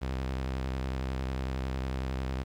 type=tone with vibrato; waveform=sawtooth; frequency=65.41 Hz; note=C2; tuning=in tune; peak=-27 dBFS; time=0.01-2.44 s; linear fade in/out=20 ms; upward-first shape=sine; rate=11 Hz; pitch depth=50 cents each way; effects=low-pass 5000 Hz 12 dB/octave + 10-bit